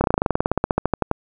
slowing click train, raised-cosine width 1 ms, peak -3 dBFS, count 21, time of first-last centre 0.01-1.114 s, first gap 30 ms, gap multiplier 1.06, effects none

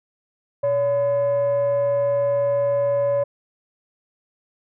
sine tone with frequency modulation, 567 Hz, C#5, 39 cents sharp, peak -16 dBFS, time 0.63-3.24 s, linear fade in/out 10 ms, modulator 446 Hz, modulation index 0.3, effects tanh soft clip ceiling -14 dBFS

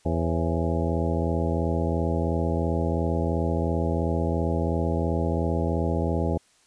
harmonic tone with a mistuned harmonic, 82.9 Hz, E2, 10 cents sharp, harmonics 1 / 2 / 3 / 4 / 5 / 6 / 7 / 8 / 10, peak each -26 / -29 / -31 / -32 / -33 / -34 / -34 / -35 / -36 dBFS, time 0.05-6.38 s, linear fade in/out 10 ms, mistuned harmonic 7, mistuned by -84 cents, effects white hiss -61 dBFS RMS until 6.66 s + resampled to 22050 Hz

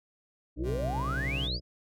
sine exponential sweep, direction up, 282.6 to 5090 Hz, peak -32 dBFS, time 0.56-1.6 s, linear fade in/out 50 ms
harmonic tone, 61.74 Hz, B1, in tune, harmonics 1 / 2 / 3 / 5 / 6 / 7 / 8 / 9 / 10, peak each -33 / -39 / -43 / -47 / -49 / -50 / -51 / -52 / -53 dBFS, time 0.56-1.61 s, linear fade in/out 50 ms
30% pulse tone with pitch glide, 130 to 137.49 Hz, C3 to C#3, -11 to -14 cents, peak -33 dBFS, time 0.63-1.5 s, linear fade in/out 50 ms, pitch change +97 cents, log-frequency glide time 0.82-1.38 s
effects none

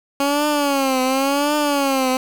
15% pulse tone with vibrato, 277.2 Hz, C#4, in tune, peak -10 dBFS, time 0.2-2.17 s, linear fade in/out 2 ms, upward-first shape triangle, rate 0.92 Hz, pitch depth 140 cents each way, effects 7-bit

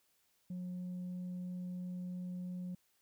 sine tone, 180.3 Hz, F#3, 45 cents flat, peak -37 dBFS, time 0.5-2.75 s, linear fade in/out 5 ms, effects tanh soft clip ceiling -38 dBFS + white hiss -75 dBFS RMS until 3.01 s

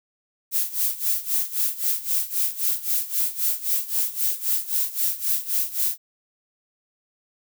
violet noise with tremolo, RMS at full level -21 dBFS, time 0.51-5.98 s, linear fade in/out 50 ms, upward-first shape sine, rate 3.8 Hz, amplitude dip 85%, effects none

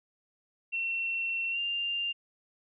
sine tone with pitch glide, 2713 to 2794 Hz, E7 to F7, +49 to 0 cents, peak -29 dBFS, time 0.72-2.13 s, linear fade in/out 20 ms, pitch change +51 cents, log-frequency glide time 1.51-1.59 s, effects none

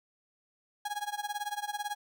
35% pulse tone with tremolo, 827 Hz, G#5, 8 cents flat, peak -29 dBFS, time 0.85-1.95 s, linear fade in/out 5 ms, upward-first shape sine, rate 18 Hz, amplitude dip 90%, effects none

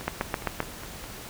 two click trains, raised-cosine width 0.5 ms, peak -24 / -10 dBFS, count 6 / 5, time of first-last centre 0.01-1.041 / 0.08-0.604 s, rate 4.85 / 7.64 Hz, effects pink hiss -41 dBFS RMS until 1.29 s

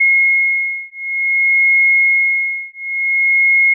sine beating tone pair, 2159 / 2159.55 Hz, C#7 / C#7, -46 / -46 cents, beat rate 0.55 Hz, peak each -14 dBFS, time 0-3.74 s, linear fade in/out 10 ms, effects none

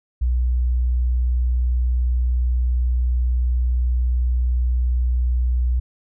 sine tone, 61.4 Hz, B1, 9 cents flat, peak -16 dBFS, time 0.21-5.8 s, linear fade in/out 10 ms, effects none

